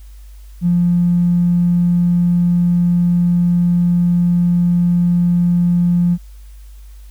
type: tone with tanh clipping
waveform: triangle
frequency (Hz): 174.61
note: F3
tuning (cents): 0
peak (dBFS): -10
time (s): 0.61-6.18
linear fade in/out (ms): 50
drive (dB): 2
effects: added 50 Hz sine -34 dBFS peak until 7.1 s + white hiss -53 dBFS RMS until 7.1 s